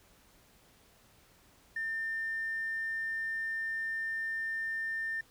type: tone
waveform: triangle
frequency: 1800 Hz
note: A6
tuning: 39 cents sharp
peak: -29 dBFS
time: 1.76-5.21 s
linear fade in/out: 5 ms
effects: tanh soft clip ceiling -30 dBFS + pink hiss -63 dBFS RMS until 5.3 s